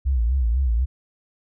sine tone with vibrato, 61.7 Hz, B1, 1 cent flat, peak -17 dBFS, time 0.05-0.86 s, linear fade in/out 20 ms, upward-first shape sine, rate 4 Hz, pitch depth 170 cents each way, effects none

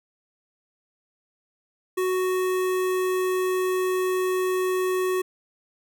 square tone with notch filter, 370.3 Hz, F#4, 1 cent sharp, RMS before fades -24 dBFS, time 1.97-5.22 s, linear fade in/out 10 ms, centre 4600 Hz, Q 1.3, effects none

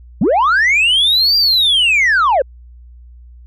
sine linear two-way sweep, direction up then down, 151.7 to 4795 to 481.7 Hz, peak -7 dBFS, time 0.21-2.42 s, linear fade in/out 5 ms, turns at 1.37 s, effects tanh soft clip ceiling -8 dBFS + added 60 Hz sine -36 dBFS peak until 3.46 s

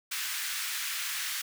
pink high-pass noise, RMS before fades -34 dBFS, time 0.11-1.42 s, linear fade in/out 10 ms, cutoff 1500 Hz, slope 24 dB/octave, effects none

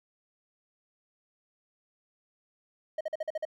triangle tone bursts, 626 Hz, D#5, 10 cents sharp, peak -27 dBFS, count 7, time 2.98-3.452 s, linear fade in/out 5 ms, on 28 ms, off 46 ms, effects none

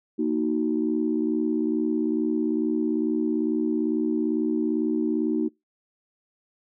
sine chord, D# minor, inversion second, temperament just, 233.3 / 311.1 / 373.4 Hz, A#3 / D#4 / F#4, +2 / 0 / +16 cents, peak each -26 / -24 / -28 dBFS, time 0.18-5.49 s, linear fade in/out 20 ms, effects noise-tail reverb RT60 0.2 s tail -25 dB re dry + tanh soft clip ceiling -12 dBFS

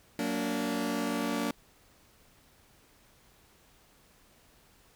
sawtooth chord, Gb augmented, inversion none, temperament just, 185 / 231.2 / 289.1 Hz, Gb3 / Bb3 / D4, 0 / -14 / -27 cents, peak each -34 / -29 / -29 dBFS, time 0.19-1.51 s, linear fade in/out 2 ms, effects pink hiss -62 dBFS RMS until 4.95 s

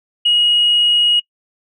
sine tone, 2891 Hz, F#7, 41 cents flat, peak -9 dBFS, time 0.25-1.2 s, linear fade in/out 10 ms, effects noise-tail reverb RT60 0.1 s tail -24 dB re dry + tanh soft clip ceiling -6 dBFS

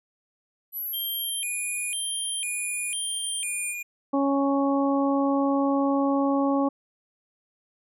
sine exponential sweep, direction down, 11830 to 9070 Hz, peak -29 dBFS, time 0.72-3.75 s, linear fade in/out 50 ms
square tone with vibrato, 2776 Hz, F7, 11 cents flat, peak -32 dBFS, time 0.93-3.83 s, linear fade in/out 10 ms, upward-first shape square, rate 1 Hz, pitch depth 230 cents each way
harmonic tone, 277.2 Hz, C#4, in tune, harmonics 1 / 2 / 3 / 4, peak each -22 / -27 / -30 / -31 dBFS, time 4.13-6.69 s, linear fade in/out 10 ms
effects none

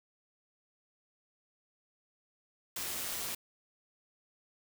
white noise with amplitude modulation, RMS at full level -36 dBFS, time 2.76-3.35 s, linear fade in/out 5 ms, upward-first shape sine, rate 183 Hz, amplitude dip 40%, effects none

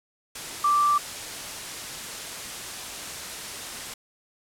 sine tone in noise, 1172 Hz, D6, 4 cents flat, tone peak -18 dBFS, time 0.64-0.98 s, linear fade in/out 5 ms, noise white, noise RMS -35 dBFS, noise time 0.35-3.94 s, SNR +14 dB, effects low-pass 10000 Hz 12 dB/octave

